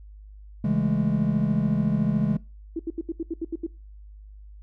triangle chord, A major seventh, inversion first, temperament just, 137.5 / 165 / 206.2 / 220 Hz, C#3 / E3 / G#3 / A3, -14 / +2 / -12 / 0 cents, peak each -25 / -25 / -22 / -27 dBFS, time 0.64-2.37 s, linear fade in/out 5 ms
sine tone bursts, 329.6 Hz, E4, in tune, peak -25 dBFS, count 9, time 2.76-3.666 s, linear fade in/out 5 ms, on 34 ms, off 75 ms
effects noise-tail reverb RT60 0.3 s tail -22 dB re dry + added 51 Hz sine -42 dBFS peak until 4.62 s

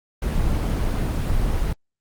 brown noise, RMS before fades -21 dBFS, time 0.22-1.73 s, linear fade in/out 5 ms, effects Opus 24 kbps

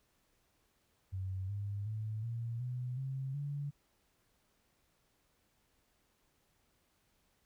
sine tone with pitch steps, 94.5 / 101.28 / 108.55 / 116.34 / 124.69 / 133.64 / 143.24 Hz, F#2 / G#2 / A2 / A#2 / B2 / C3 / D3, +37 / -43 / -23 / -3 / +17 / +37 / -43 cents, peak -36 dBFS, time 1.12-3.71 s, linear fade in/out 20 ms, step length 370 ms, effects pink hiss -75 dBFS RMS until 7.45 s

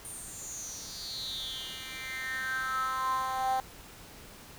10% pulse tone with high-pass filter sweep, 261 Hz, C4, 4 cents flat, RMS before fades -35 dBFS, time 0.05-3.6 s, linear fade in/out 0 ms, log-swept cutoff 9400 to 730 Hz, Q 7.8, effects pink hiss -50 dBFS RMS until 4.58 s

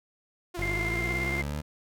sawtooth tone with vibrato, 345.2 Hz, F4, 20 cents flat, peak -31 dBFS, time 0.54-1.42 s, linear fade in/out 10 ms, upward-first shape triangle, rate 18 Hz, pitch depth 87 cents each way
20% pulse linear sweep, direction up, 46.66 to 76.1 Hz, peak -26 dBFS, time 0.57-1.62 s, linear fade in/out 20 ms
sine tone with tremolo, 2101 Hz, C7, 7 cents sharp, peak -28 dBFS, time 0.62-1.42 s, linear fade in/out 2 ms, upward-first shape square, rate 17 Hz, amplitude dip 35%
effects none

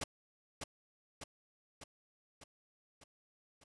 pink noise with echo, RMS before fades -38 dBFS, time 0.01-0.04 s, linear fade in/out 5 ms, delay 600 ms, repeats 6, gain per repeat -4 dB, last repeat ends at 3.64 s, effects resampled to 22050 Hz

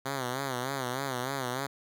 5% pulse tone with vibrato, 130.81 Hz, C3, in tune, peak -20 dBFS, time 0.05-1.67 s, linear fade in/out 10 ms, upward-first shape sine, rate 3.3 Hz, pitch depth 110 cents each way, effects none

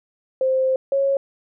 sine tone pair in turn, 523.3 / 549.5 Hz, C5 / C#5, 0 / -15 cents, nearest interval minor second, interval 85 cents, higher second, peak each -16 dBFS, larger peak neither, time 0.41-0.76 / 0.92-1.17 s, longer first, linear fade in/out 2 ms, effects none

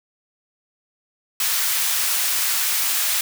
white high-pass noise, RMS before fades -21 dBFS, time 1.4-3.21 s, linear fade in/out 2 ms, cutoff 1100 Hz, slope 12 dB/octave, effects none

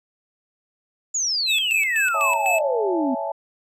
sine exponential sweep, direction down, 7020 to 246.9 Hz, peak -20 dBFS, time 1.14-3.15 s, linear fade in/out 10 ms
square tone with tremolo, 2607 Hz, E7, 20 cents flat, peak -20 dBFS, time 1.46-2.61 s, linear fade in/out 50 ms, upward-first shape square, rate 4 Hz, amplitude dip 70%
sine chord, A major seventh, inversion first, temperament equal with one note detuned, 559.5 / 659.3 / 830.6 / 880 Hz, C#5 / E5 / G#5 / A5, +16 / 0 / 0 / 0 cents, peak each -30 / -28 / -33 / -29 dBFS, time 2.14-3.32 s, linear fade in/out 5 ms
effects low-pass 12000 Hz 12 dB/octave

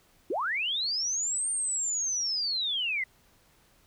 sine linear two-way sweep, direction up then down, 285.6 to 8890 to 1982 Hz, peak -27 dBFS, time 0.3-3.04 s, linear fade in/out 5 ms, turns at 1.5 s, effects pink hiss -63 dBFS RMS until 3.86 s

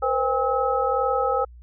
sine tone cluster, 477.9 / 520 / 806 / 1290 Hz, A#4 / C5 / G5 / E6, +43 / -11 / +48 / -38 cents, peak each -27 / -24 / -25 / -25 dBFS, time 0.02-1.45 s, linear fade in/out 10 ms, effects added 60 Hz sine -42 dBFS peak until 1.62 s

